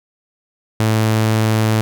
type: tone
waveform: sawtooth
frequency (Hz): 109.8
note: A2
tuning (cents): -3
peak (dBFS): -9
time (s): 0.8-1.81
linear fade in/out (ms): 0
effects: none